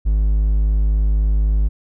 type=tone; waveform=triangle; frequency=51.91 Hz; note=G#1; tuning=in tune; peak=-11 dBFS; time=0.05-1.69 s; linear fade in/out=20 ms; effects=none